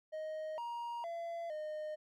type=tone with pitch steps; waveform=triangle; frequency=624 / 944 / 677 / 613 Hz; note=D#5 / A#5 / E5 / D#5; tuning=+5 / +22 / +46 / -26 cents; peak=-37 dBFS; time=0.12-1.96 s; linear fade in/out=20 ms; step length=460 ms; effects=none